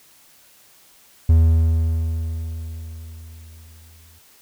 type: tone with exponential decay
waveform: triangle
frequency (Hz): 81.2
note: E2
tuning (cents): -26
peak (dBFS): -7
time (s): 1.29-4.19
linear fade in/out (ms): 5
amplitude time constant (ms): 630
effects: white hiss -52 dBFS RMS until 4.41 s